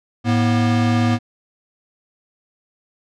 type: tone pair together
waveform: square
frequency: 108.2 / 240.5 Hz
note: A2 / B3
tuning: -29 / -46 cents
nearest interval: octave + major second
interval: 1383 cents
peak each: -18 dBFS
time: 0.24-1.19 s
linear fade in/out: 50 ms
effects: low-pass 5000 Hz 12 dB/octave